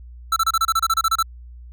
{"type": "tone bursts", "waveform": "square", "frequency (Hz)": 1329, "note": "E6", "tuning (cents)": 14, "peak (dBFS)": -16, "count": 13, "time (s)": [0.32, 1.227], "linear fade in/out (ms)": 5, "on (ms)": 43, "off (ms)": 29, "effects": ["added 60 Hz sine -37 dBFS peak until 1.72 s"]}